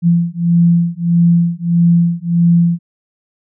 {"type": "beating tone pair", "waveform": "sine", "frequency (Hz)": [170, 171.6], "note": ["F3", "F3"], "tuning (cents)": [-46, -30], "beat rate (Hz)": 1.6, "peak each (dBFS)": -12, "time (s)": [0.02, 2.79], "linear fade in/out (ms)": 50, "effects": []}